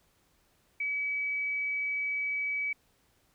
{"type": "tone", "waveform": "sine", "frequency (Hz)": 2283, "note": "D7", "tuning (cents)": -50, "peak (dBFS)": -29, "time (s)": [0.8, 2.73], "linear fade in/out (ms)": 5, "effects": ["pink hiss -69 dBFS RMS until 3.34 s"]}